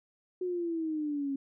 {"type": "exponential sweep", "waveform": "sine", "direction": "down", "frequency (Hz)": [368, 271.4], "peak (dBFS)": -30, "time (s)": [0.41, 1.36], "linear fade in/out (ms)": 5, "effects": []}